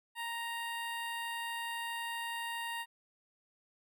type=tone with notch filter; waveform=15% pulse; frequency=932.3 Hz; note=A#5; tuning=in tune; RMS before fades=-39 dBFS; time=0.15-2.86 s; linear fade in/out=50 ms; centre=6000 Hz; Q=0.83; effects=none